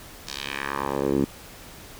10% pulse tone with band-pass filter sweep, 69.3 Hz, C#2, in tune, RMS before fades -27 dBFS, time 0.27-1.25 s, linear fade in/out 5 ms, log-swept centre 5400 to 260 Hz, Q 1.8, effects pink hiss -44 dBFS RMS until 1.99 s

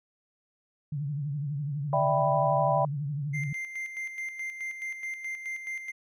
sine tone with vibrato, 144.3 Hz, D3, 30 cents flat, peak -29 dBFS, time 0.92-3.53 s, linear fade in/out 5 ms, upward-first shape triangle, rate 12 Hz, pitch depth 130 cents each way
sine chord, E minor seventh, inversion third, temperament equal, 587.3 / 659.3 / 784 / 987.8 Hz, D5 / E5 / G5 / B5, 0 / 0 / 0 / 0 cents, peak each -28 dBFS, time 1.93-2.85 s, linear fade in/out 2 ms
triangle tone with tremolo, 2093 Hz, C7, in tune, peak -30 dBFS, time 3.33-5.92 s, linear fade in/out 20 ms, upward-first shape square, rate 4.7 Hz, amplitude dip 55%
effects none

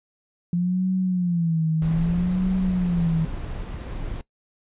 sine tone with vibrato, 172.4 Hz, F3, 22 cents flat, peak -19 dBFS, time 0.53-3.25 s, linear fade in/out 2 ms, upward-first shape sine, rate 0.62 Hz, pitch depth 140 cents each way
brown noise, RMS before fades -31 dBFS, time 1.82-4.21 s, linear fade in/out 0 ms
effects noise-tail reverb RT60 0.1 s tail -20 dB re dry + resampled to 8000 Hz

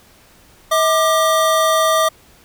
square tone pair together, 640 / 1192.2 Hz, D#5 / D6, +49 / +26 cents, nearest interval major seventh, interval 1077 cents, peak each -16 / -16 dBFS, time 0.71-2.09 s, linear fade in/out 10 ms, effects pink hiss -49 dBFS RMS until 2.44 s

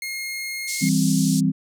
sawtooth tone, 2144 Hz, C7, 42 cents sharp, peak -24 dBFS, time 0.02-0.89 s, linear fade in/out 2 ms
white band-pass noise, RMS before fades -30 dBFS, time 0.67-1.41 s, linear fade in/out 20 ms, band 4400 to 9400 Hz, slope 24 dB/octave
sine chord, C major, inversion first, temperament just, 163.52 / 196.22 / 261.6 Hz, E3 / G3 / C4, -14 / +2 / 0 cents, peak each -21 dBFS, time 0.81-1.52 s, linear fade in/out 20 ms
effects none

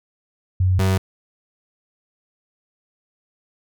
sine / 35% pulse tone pair in turn, 92.5 / 94.94 Hz, F#2 / F#2, 0 / +45 cents, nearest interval unison, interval 45 cents, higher second, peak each -14 dBFS, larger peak neither, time 0.6-0.79 / 0.79-0.98 s, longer neither, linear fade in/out 5 ms, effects none

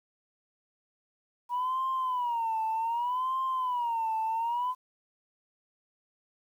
sine tone with vibrato, 964 Hz, B5, 42 cents flat, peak -26 dBFS, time 1.49-4.75 s, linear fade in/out 50 ms, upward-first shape sine, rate 0.65 Hz, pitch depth 150 cents each way, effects tanh soft clip ceiling -24 dBFS + 10-bit

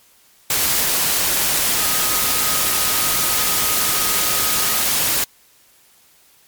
sine tone in noise, 1257 Hz, D#6, 17 cents sharp, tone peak -29 dBFS, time 1.78-4.82 s, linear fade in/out 2 ms, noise white, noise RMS -18 dBFS, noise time 0.5-5.24 s, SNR -14 dB, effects white hiss -53 dBFS RMS until 6.47 s + MP3 96 kbps

